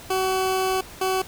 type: tone pair in turn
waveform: 20% pulse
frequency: 377 / 377 Hz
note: F#4 / F#4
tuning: +32 / +32 cents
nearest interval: unison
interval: 0 cents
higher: neither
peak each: -16 dBFS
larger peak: neither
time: 0.1-0.81 / 1.01-1.22 s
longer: first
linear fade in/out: 5 ms
effects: pink hiss -42 dBFS RMS until 1.27 s